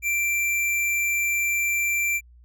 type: tone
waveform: square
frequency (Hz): 2353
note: D7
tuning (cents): +3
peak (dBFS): -22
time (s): 0.02-2.21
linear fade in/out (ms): 50
effects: added 60 Hz sine -48 dBFS peak until 2.44 s